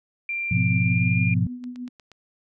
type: tone with pitch glide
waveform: sine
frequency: 2372 to 2401 Hz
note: D7 to D7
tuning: +17 to +38 cents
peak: -25 dBFS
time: 0.29-1.34 s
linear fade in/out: 2 ms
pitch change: +21 cents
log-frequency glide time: 0.78-1.11 s
type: chord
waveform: sine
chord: F diminished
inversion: first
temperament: equal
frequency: 103.83 / 123.47 / 174.61 Hz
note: Ab2 / Cb3 / F3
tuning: 0 / 0 / 0 cents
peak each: -23 dBFS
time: 0.51-1.47 s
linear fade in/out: 5 ms
type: tone with tremolo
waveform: sine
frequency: 247.3 Hz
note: B3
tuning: 3 cents sharp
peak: -29 dBFS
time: 0.56-1.89 s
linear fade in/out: 10 ms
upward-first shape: triangle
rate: 6.5 Hz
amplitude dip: 65%
type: click train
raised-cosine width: 0.2 ms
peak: -30 dBFS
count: 5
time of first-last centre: 1.64-2.117 s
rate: 8.39 Hz
effects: none